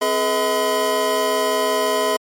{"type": "tone cluster", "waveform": "square", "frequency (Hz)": [262.3, 423.5, 489.1, 637, 1014], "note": ["C4", "G#4", "B4", "D#5", "B5"], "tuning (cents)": [4, 34, -17, 41, 45], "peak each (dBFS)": [-31, -23, -29, -22, -23], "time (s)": [0.01, 2.17], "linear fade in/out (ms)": 10, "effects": ["MP3 64 kbps"]}